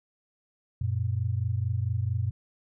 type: tone pair together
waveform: sine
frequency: 93.64 / 118.1 Hz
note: F#2 / A#2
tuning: +21 / +23 cents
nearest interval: major third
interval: 402 cents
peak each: -28 dBFS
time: 0.81-2.31 s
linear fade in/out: 5 ms
effects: none